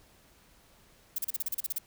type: noise bursts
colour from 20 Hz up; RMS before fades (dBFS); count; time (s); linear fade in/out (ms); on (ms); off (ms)
violet; -31; 11; 1.16-1.785; 5; 25; 35
effects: pink hiss -61 dBFS RMS until 1.86 s